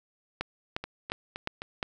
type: two click trains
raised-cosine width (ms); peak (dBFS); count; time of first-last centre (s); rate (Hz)
0.3; -14 / -20; 5 / 4; 0.41-1.828 / 0.84-1.619; 2.82 / 3.85
effects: none